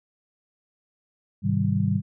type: chord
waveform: sine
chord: Ab major seventh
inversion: none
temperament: just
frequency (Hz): 103.83 / 129.78 / 155.74 / 194.67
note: Ab2 / C3 / Eb3 / G3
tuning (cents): 0 / -14 / +2 / -12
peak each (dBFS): -25 / -28 / -27 / -24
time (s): 1.42-2.02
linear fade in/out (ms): 50
effects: none